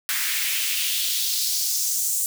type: noise with high-pass filter sweep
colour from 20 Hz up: white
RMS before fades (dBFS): -24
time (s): 0.09-2.26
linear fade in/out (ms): 0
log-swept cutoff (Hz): 1700 to 7800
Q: 2.1
effects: none